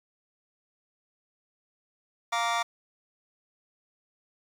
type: chord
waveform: sawtooth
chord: Bb major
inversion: second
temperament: just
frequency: 699.2 / 932.3 / 1165.4 Hz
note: F5 / Bb5 / D6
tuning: +2 / 0 / -14 cents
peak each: -26 dBFS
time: 2.32-2.63 s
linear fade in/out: 10 ms
effects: low-pass 6000 Hz 12 dB/octave + 9-bit